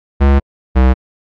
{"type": "tone pair in turn", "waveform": "square", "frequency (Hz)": [69.3, 64.38], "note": ["C#2", "C2"], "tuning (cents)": [0, -27], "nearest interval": "minor second", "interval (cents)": 127, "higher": "first", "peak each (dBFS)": -7, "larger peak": "neither", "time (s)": [[0.2, 0.4], [0.75, 0.94]], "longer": "first", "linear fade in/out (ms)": 20, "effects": ["low-pass 2000 Hz 12 dB/octave", "AAC 64 kbps"]}